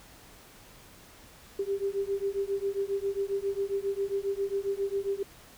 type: beating tone pair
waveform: sine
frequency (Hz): 392 / 399.4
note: G4 / G4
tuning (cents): 0 / +32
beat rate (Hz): 7.4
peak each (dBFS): -31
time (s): 1.59-5.23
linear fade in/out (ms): 5
effects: pink hiss -53 dBFS RMS until 5.57 s